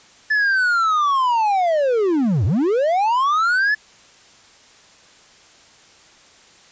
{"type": "linear two-way sweep", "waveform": "triangle", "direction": "down then up", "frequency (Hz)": [1746, 82.41, 1746], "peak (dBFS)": -13, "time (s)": [0.3, 3.75], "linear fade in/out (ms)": 10, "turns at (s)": 2.45, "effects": ["white hiss -49 dBFS RMS until 6.71 s", "resampled to 16000 Hz"]}